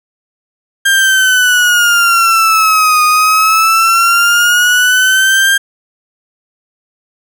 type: exponential two-way sweep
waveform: 35% pulse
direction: down then up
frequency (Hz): 1601 to 1234 to 1601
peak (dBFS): -5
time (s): 0.85-5.58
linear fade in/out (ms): 10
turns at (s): 3.04
effects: none